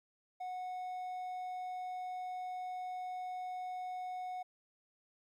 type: tone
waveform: triangle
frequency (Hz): 734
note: F#5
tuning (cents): -14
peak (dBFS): -37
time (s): 0.4-4.43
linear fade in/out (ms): 10
effects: 13-bit